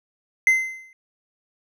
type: tone with exponential decay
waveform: triangle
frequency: 2066 Hz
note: C7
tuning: 22 cents flat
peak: -9 dBFS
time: 0.47-0.93 s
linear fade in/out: 1 ms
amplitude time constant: 100 ms
effects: none